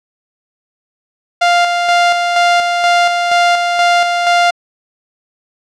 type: tone with tremolo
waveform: sawtooth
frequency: 698.5 Hz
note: F5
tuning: in tune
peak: -4 dBFS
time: 1.41-4.51 s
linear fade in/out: 10 ms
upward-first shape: square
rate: 2.1 Hz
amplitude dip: 40%
effects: low-pass 5000 Hz 12 dB/octave